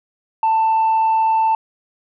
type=tone; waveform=sine; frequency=888 Hz; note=A5; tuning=16 cents sharp; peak=-11 dBFS; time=0.43-1.55 s; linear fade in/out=2 ms; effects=tanh soft clip ceiling -11 dBFS